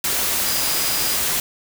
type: tone in noise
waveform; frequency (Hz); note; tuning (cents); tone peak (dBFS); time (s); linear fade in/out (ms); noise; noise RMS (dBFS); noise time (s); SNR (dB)
sine; 4925; D#8; -19; -28; 0.46-1.17; 2; white; -21; 0.04-1.4; -10
effects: none